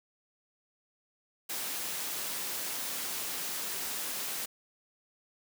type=high-pass noise; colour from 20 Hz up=white; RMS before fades=-36 dBFS; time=1.49-4.46 s; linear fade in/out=10 ms; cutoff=160 Hz; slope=12 dB/octave; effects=none